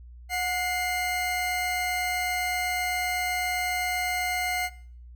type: tone pair together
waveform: 40% pulse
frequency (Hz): 728.6 / 2098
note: F#5 / C7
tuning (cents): -27 / +4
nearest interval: octave + tritone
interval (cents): 1831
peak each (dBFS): -28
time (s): 0.29-4.7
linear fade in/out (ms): 50
effects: noise-tail reverb RT60 0.5 s tail -18 dB re dry + added 60 Hz sine -43 dBFS peak until 5.15 s